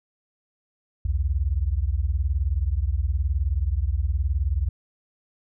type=beating tone pair; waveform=sine; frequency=61.74 / 80.74 Hz; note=B1 / E2; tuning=0 / -35 cents; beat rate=19 Hz; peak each=-23 / -24 dBFS; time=1.05-4.69 s; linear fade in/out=5 ms; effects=none